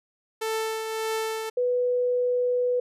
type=tone with tremolo; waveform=sawtooth; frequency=442.2 Hz; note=A4; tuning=9 cents sharp; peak=-21 dBFS; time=0.41-1.5 s; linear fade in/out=10 ms; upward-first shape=triangle; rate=1.7 Hz; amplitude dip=45%
type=tone; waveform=sine; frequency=493.9 Hz; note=B4; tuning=in tune; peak=-21 dBFS; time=1.57-2.8 s; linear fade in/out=5 ms
effects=resampled to 32000 Hz